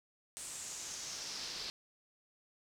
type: noise with band-pass filter sweep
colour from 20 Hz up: brown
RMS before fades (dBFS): -44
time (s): 0.37-1.7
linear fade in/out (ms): 0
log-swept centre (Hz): 8400 to 4500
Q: 3.4
effects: none